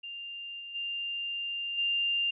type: tone with level steps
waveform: sine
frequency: 2794 Hz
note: F7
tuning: in tune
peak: -38 / -40 / -32 / -26 dBFS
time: 0.03-2.31 s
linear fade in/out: 10 ms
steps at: 0.59 / 0.74 / 1.77 s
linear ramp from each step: 20 ms
effects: none